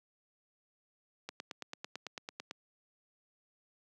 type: click train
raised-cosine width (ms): 0.2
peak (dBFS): -23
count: 12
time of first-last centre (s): 1.29-2.511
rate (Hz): 9.01
effects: high-pass 200 Hz 12 dB/octave